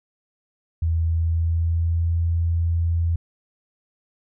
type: tone with pitch glide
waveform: sine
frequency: 82.1 to 84.02 Hz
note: E2 to E2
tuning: -6 to +34 cents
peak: -18 dBFS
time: 0.82-3.16 s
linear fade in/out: 5 ms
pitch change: +40 cents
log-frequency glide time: 1.02-2.14 s
effects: none